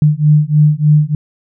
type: beating tone pair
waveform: sine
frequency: 149 / 152.3 Hz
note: D3 / D#3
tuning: +25 / -37 cents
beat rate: 3.3 Hz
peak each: -10 dBFS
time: 0.02-1.15 s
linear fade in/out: 2 ms
effects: none

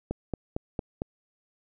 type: click train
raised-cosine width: 2 ms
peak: -16 dBFS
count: 5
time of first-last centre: 0.11-1.019 s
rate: 4.4 Hz
effects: none

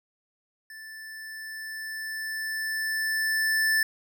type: tone with level ramp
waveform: square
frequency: 1760 Hz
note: A6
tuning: in tune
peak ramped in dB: -42 to -21 dBFS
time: 0.7-3.83 s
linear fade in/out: 2 ms
effects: none

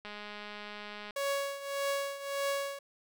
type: click train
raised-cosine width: 0.3 ms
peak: -28 dBFS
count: 221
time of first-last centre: 0.05-1.108 s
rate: 208 Hz
type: tone with tremolo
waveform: sawtooth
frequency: 558 Hz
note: C#5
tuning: 11 cents sharp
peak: -25 dBFS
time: 1.16-2.79 s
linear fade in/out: 5 ms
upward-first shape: triangle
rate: 1.7 Hz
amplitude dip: 80%
effects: none

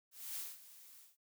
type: noise with ADSR envelope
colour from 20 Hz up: blue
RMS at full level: -42 dBFS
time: 0.11-1.17 s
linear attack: 260 ms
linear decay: 200 ms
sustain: -16 dB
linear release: 190 ms
effects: none

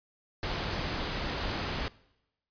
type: noise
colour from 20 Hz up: pink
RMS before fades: -33 dBFS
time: 0.43-1.88 s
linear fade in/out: 0 ms
effects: noise-tail reverb RT60 0.9 s tail -22 dB re dry + resampled to 11025 Hz

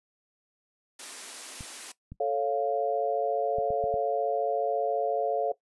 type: high-pass noise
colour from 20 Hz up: white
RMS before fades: -41 dBFS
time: 0.99-1.92 s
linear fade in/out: 5 ms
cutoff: 230 Hz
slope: 48 dB/octave
type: clicks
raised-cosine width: 5 ms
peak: -29 dBFS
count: 6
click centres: 1.608 / 2.12 / 3.585 / 3.705 / 3.84 / 3.941 s
type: chord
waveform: sine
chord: A augmented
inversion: none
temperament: equal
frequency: 440 / 554.4 / 698.5 Hz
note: A4 / C#5 / E#5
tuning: 0 / 0 / 0 cents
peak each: -29 dBFS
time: 2.2-5.52 s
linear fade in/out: 5 ms
effects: noise-tail reverb RT60 0.1 s tail -17 dB re dry + resampled to 24000 Hz

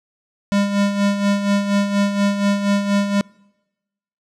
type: tone with tremolo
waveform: square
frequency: 201.2 Hz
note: G3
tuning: 45 cents sharp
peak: -14 dBFS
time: 0.52-3.21 s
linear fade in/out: 0 ms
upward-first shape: sine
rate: 4.2 Hz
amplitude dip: 60%
effects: noise-tail reverb RT60 1.0 s tail -26 dB re dry + low-pass 7000 Hz 12 dB/octave

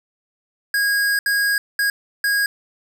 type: tone bursts at uneven times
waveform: square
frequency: 1640 Hz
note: G#6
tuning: 22 cents flat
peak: -17 dBFS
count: 4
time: 0.74-1.19 / 1.26-1.58 / 1.79-1.9 / 2.24-2.46 s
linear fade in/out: 2 ms
effects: none

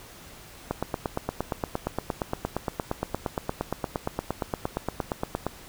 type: click train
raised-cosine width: 1 ms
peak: -12 dBFS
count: 42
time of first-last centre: 0.71-5.466 s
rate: 8.62 Hz
effects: pink hiss -47 dBFS RMS until 5.68 s

